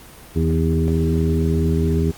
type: harmonic tone with a mistuned harmonic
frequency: 80.8 Hz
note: E2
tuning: 34 cents flat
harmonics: 1 / 2 / 3 / 4 / 5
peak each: -19 / -20 / -24 / -27 / -24 dBFS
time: 0.35-2.12 s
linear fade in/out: 20 ms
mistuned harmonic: 3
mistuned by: +25 cents
effects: pink hiss -42 dBFS RMS until 2.17 s + Opus 24 kbps